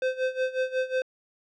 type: tone with tremolo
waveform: square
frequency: 516 Hz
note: C5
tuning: 24 cents flat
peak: -23 dBFS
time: 0.02-1.02 s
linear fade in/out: 2 ms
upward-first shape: sine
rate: 5.5 Hz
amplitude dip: 85%
effects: low-pass 3000 Hz 12 dB/octave